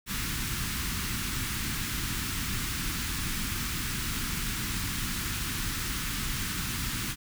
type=band-stop noise; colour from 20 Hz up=pink; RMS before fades=-32 dBFS; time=0.06-7.16 s; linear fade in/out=50 ms; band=290 to 1200 Hz; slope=24 dB/octave; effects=none